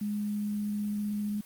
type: tone with quantisation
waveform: sine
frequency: 207.7 Hz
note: G#3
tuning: in tune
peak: -29 dBFS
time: 0.01-1.41 s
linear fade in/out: 5 ms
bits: 9
effects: white hiss -54 dBFS RMS until 1.45 s + Opus 32 kbps